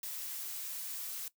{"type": "noise", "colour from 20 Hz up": "blue", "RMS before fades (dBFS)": -41, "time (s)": [0.03, 1.28], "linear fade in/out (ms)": 2, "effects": ["noise-tail reverb RT60 0.1 s tail -17 dB re dry"]}